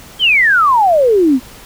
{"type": "exponential sweep", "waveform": "sine", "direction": "down", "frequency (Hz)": [3252, 241], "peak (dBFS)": -7, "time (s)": [0.19, 1.4], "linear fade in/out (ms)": 50, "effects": ["pink hiss -37 dBFS RMS until 1.65 s"]}